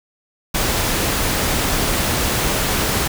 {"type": "noise", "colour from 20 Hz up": "pink", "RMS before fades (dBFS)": -19, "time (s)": [0.54, 3.08], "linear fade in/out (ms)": 10, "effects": []}